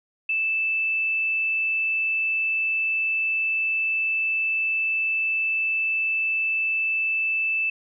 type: tone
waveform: sine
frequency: 2637 Hz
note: E7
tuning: in tune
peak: -21 dBFS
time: 0.29-7.7 s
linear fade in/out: 5 ms
effects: none